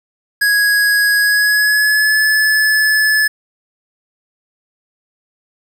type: tone with pitch glide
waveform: square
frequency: 1661.2 to 1725.8 Hz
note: G#6 to A6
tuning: 0 to -34 cents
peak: -11 dBFS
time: 0.41-3.28 s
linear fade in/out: 10 ms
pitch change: +66 cents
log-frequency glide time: 1.2-2.2 s
effects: 7-bit